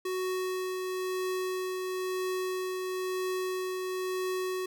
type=tone with tremolo; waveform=square; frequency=370.9 Hz; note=F#4; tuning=4 cents sharp; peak=-30 dBFS; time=0.05-4.66 s; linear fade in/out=5 ms; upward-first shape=triangle; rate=1 Hz; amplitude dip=30%; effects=none